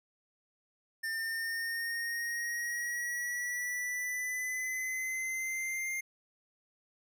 square exponential sweep, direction up, 1796 to 2113 Hz, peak -34 dBFS, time 1.03-6.01 s, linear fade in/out 10 ms, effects none

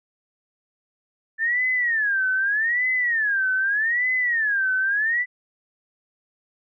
sine tone with vibrato, 1754 Hz, A6, 6 cents flat, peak -19 dBFS, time 1.38-5.26 s, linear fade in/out 50 ms, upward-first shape sine, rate 0.82 Hz, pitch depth 250 cents each way, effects none

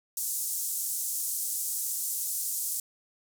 pink band-pass noise, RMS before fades -32 dBFS, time 0.17-2.8 s, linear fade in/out 2 ms, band 7100 to 16000 Hz, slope 24 dB/octave, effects none

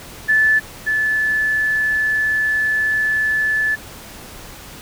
sine tone pair in turn, 1743 / 1736.3 Hz, A6 / A6, -17 / -23 cents, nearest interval unison, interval 6 cents, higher first, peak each -11 / -15 dBFS, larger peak first, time 0.28-0.6 / 0.86-3.76 s, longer second, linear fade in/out 20 ms, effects pink hiss -37 dBFS RMS until 4.81 s

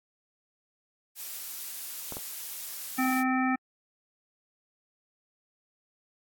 blue noise, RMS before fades -38 dBFS, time 1.15-3.24 s, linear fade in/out 50 ms
clicks, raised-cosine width 1 ms, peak -25 dBFS, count 2, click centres 2.123 / 2.169 s
harmonic tone, 258.8 Hz, C4, 19 cents flat, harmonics 1 / 3 / 5 / 7 / 9, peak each -26 / -31 / -33 / -34 / -36 dBFS, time 2.98-3.56 s, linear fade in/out 10 ms
effects AAC 64 kbps

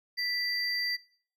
triangle tone pair together, 1975.5 / 4702 Hz, B6 / D8, 0 / +1 cents, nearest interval octave + minor third, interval 1501 cents, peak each -31 / -30 dBFS, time 0.17-0.97 s, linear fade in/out 20 ms, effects noise-tail reverb RT60 0.5 s tail -20 dB re dry

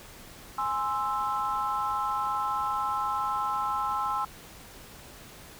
sine chord, Ab augmented, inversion none, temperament equal, 830.6 / 1046.5 / 1318.5 Hz, Ab5 / C6 / E6, 0 / 0 / 0 cents, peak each -31 / -30 / -30 dBFS, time 0.58-4.25 s, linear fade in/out 5 ms, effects tanh soft clip ceiling -18 dBFS + pink hiss -48 dBFS RMS until 5.59 s

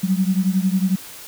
sine beating tone pair, 184.6 / 195.6 Hz, F#3 / G3, -4 / -4 cents, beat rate 11 Hz, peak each -18 / -20 dBFS, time 0.03-0.96 s, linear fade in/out 10 ms, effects white hiss -38 dBFS RMS until 1.27 s

